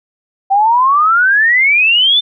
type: exponential sweep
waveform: sine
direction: up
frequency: 766 to 3595 Hz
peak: -7 dBFS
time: 0.5-2.21 s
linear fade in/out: 20 ms
effects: none